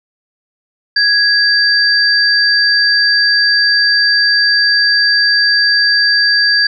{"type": "tone pair together", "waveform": "sine", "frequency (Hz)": [1659, 4680], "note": ["G#6", "D8"], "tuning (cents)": [-2, -7], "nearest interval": "octave + tritone", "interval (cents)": 1795, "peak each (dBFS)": -11, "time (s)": [0.96, 6.67], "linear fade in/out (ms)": 5, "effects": []}